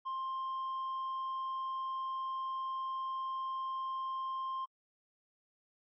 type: tone with tanh clipping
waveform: sine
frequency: 1055 Hz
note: C6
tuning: 14 cents sharp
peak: -36 dBFS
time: 0.05-4.66 s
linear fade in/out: 20 ms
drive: 2 dB
effects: AAC 64 kbps